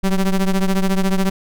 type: ring-modulated tone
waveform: square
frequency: 97 Hz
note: G2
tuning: 18 cents flat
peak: -12 dBFS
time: 0.03-1.3 s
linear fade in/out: 10 ms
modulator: 90 Hz
effects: none